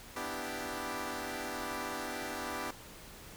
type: chord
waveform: 10% pulse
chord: E minor seventh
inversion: second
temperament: equal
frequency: 246.9 / 293.7 / 329.6 / 392 Hz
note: B3 / D4 / E4 / G4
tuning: 0 / 0 / 0 / 0 cents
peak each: -34 / -34 / -36 / -34 dBFS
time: 0.16-2.71 s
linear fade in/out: 5 ms
effects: pink hiss -51 dBFS RMS until 3.36 s